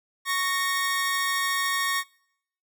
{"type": "tone pair together", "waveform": "sawtooth", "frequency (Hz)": [1109, 1852.8], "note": ["C#6", "A#6"], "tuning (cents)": [0, -11], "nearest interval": "major sixth", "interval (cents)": 889, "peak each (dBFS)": -23, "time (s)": [0.25, 2.04], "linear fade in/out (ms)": 50, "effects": ["noise-tail reverb RT60 0.7 s tail -24 dB re dry"]}